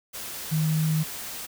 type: tone in noise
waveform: sine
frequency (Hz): 156.8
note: D#3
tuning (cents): +14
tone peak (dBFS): -21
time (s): 0.51-1.04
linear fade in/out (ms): 20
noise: white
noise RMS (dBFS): -36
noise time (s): 0.13-1.47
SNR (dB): +12
effects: none